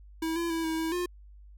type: tone with pitch steps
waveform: square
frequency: 323.6 / 338.6 / 328.2 / 321.4 / 323.7 / 355 Hz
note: E4 / E4 / E4 / E4 / E4 / F4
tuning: -32 / +46 / -8 / -44 / -31 / +28 cents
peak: -29 dBFS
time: 0.22-1.06 s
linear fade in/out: 5 ms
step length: 140 ms
effects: added 50 Hz sine -48 dBFS peak until 1.57 s